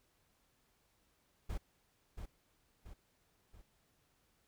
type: noise with echo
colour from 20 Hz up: brown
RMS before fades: -39 dBFS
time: 1.49-1.58 s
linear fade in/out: 10 ms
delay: 680 ms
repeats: 3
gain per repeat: -6 dB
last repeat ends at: 3.62 s
effects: pink hiss -75 dBFS RMS until 4.47 s